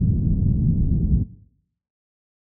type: low-pass noise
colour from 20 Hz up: white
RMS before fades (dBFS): -19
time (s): 0-1.24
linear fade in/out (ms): 20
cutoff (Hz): 180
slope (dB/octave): 24
effects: noise-tail reverb RT60 0.7 s tail -17 dB re dry